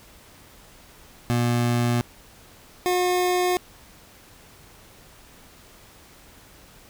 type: tone pair in turn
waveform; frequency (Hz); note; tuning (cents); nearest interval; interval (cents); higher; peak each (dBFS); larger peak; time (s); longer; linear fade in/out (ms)
25% pulse; 120 / 360.6; B2 / F#4; -49 / -45; octave + perfect fifth; 1904; second; -16; neither; 1.3-2.01 / 2.86-3.57; neither; 0
effects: pink hiss -50 dBFS RMS until 6.89 s